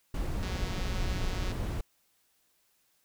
brown noise, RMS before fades -32 dBFS, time 0.14-1.81 s, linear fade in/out 5 ms
click train, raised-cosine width 0.2 ms, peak -25 dBFS, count 202, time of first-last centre 0.43-1.516 s, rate 185 Hz
effects white hiss -71 dBFS RMS until 3.04 s

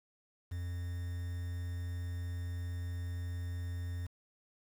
triangle tone with quantisation, 87.7 Hz, F2, 8 cents sharp, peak -34 dBFS, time 0.51-4.07 s, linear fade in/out 10 ms, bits 9, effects none

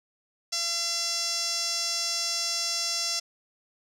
sawtooth tone with band-pass filter, 680 Hz, F5, 46 cents flat, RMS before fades -29 dBFS, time 0.52-3.2 s, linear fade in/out 10 ms, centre 5600 Hz, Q 4.1, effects none

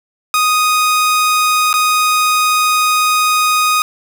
sawtooth tone with dropouts, 1244.5 Hz, D#6, in tune, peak -7 dBFS, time 0.34-3.82 s, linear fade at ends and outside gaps 1 ms, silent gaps 1.729-1.739 s, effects none

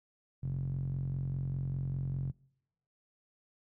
sawtooth tone with band-pass filter, 45 Hz, F#1, 47 cents flat, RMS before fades -35 dBFS, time 0.42-2.32 s, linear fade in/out 20 ms, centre 130 Hz, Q 5.8, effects noise-tail reverb RT60 0.9 s tail -26 dB re dry

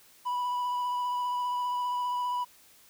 triangle tone with vibrato, 985 Hz, B5, 5 cents flat, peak -26 dBFS, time 0.25-2.45 s, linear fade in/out 20 ms, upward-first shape sine, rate 15 Hz, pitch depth 14 cents each way, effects white hiss -58 dBFS RMS until 2.89 s

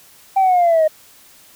sine linear sweep, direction down, 784 to 615 Hz, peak -9 dBFS, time 0.36-0.88 s, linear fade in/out 10 ms, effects tanh soft clip ceiling -8 dBFS + white hiss -47 dBFS RMS until 1.55 s

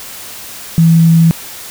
sine tone, 164.81 Hz, E3, in tune, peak -4 dBFS, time 0.78-1.31 s, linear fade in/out 0 ms, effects white hiss -29 dBFS RMS until 1.7 s

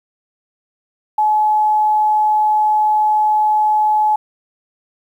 sine tone, 853 Hz, G#5, 46 cents sharp, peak -11 dBFS, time 1.18-4.16 s, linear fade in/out 5 ms, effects 8-bit

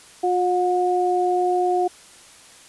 sine tone pair together, 358.8 / 722.2 Hz, F4 / F#5, +47 / -42 cents, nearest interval octave, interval 1211 cents, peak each -20 / -20 dBFS, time 0.23-1.88 s, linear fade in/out 10 ms, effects white hiss -47 dBFS RMS until 2.68 s + resampled to 24000 Hz

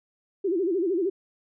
sine tone with vibrato, 361.8 Hz, F#4, 39 cents flat, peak -22 dBFS, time 0.44-1.1 s, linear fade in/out 10 ms, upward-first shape sine, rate 13 Hz, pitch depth 180 cents each way, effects none

